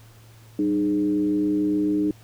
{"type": "tone with frequency modulation", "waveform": "sine", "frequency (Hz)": 304.5, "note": "D#4", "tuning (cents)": -37, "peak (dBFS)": -19, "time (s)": [0.59, 2.11], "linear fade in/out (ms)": 2, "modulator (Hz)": 111, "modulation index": 0.55, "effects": ["added 112 Hz sine -47 dBFS peak until 2.23 s", "pink hiss -54 dBFS RMS until 2.23 s"]}